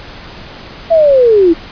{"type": "linear sweep", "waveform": "sine", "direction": "down", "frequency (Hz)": [676, 317.2], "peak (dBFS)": -4, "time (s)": [0.9, 1.54], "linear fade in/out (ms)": 20, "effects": ["pink hiss -31 dBFS RMS until 1.71 s", "resampled to 11025 Hz"]}